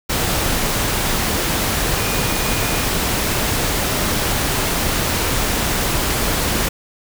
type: tone in noise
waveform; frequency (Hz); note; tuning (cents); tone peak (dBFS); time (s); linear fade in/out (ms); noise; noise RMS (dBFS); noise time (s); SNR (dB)
sine; 2446; D#7; -30; -30; 1.99-2.85; 10; pink; -19; 0.09-6.69; -14
effects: none